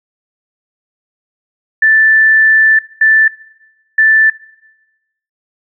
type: tone bursts at uneven times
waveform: sine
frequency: 1762 Hz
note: A6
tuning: 2 cents sharp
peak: -5 dBFS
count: 3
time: 1.82-2.79 / 3.01-3.28 / 3.98-4.3 s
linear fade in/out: 5 ms
effects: noise-tail reverb RT60 1.0 s tail -19 dB re dry

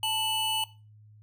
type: tone pair together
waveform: square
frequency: 880 / 2960 Hz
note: A5 / F#7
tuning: 0 / 0 cents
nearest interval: octave + major sixth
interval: 2100 cents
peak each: -32 / -28 dBFS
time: 0.03-0.64 s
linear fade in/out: 2 ms
effects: noise-tail reverb RT60 0.3 s tail -17 dB re dry + added 106 Hz sine -51 dBFS peak until 1.22 s

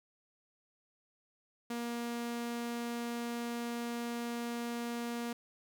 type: tone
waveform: sawtooth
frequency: 236.6 Hz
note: A#3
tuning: 26 cents sharp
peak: -32 dBFS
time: 1.7-5.33 s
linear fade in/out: 5 ms
effects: none

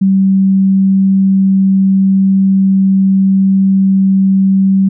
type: tone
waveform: sine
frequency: 192.8 Hz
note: G3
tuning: 28 cents flat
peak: -6 dBFS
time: 0.01-4.89 s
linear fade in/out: 10 ms
effects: none

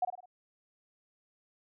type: tone with echo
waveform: sine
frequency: 727 Hz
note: F#5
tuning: 31 cents flat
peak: -25 dBFS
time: 0.02-0.05 s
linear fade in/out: 5 ms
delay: 52 ms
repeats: 4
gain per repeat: -7 dB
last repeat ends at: 0.258 s
effects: none

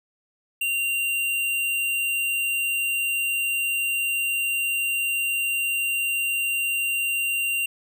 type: tone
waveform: square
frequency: 2771 Hz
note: F7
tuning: 14 cents flat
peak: -23 dBFS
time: 0.61-7.66 s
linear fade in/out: 5 ms
effects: none

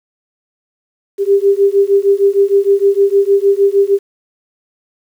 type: beating tone pair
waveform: sine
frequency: 394.5 / 401 Hz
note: G4 / G4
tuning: +11 / +39 cents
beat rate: 6.5 Hz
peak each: -11 dBFS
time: 1.18-3.99 s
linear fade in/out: 50 ms
effects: 7-bit

